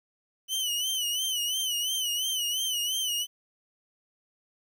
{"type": "tone with vibrato", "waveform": "sawtooth", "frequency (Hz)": 3000, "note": "F#7", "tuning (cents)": 23, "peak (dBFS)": -24, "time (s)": [0.48, 3.27], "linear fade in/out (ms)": 50, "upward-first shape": "sine", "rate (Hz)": 2.9, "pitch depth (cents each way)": 89, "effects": ["10-bit"]}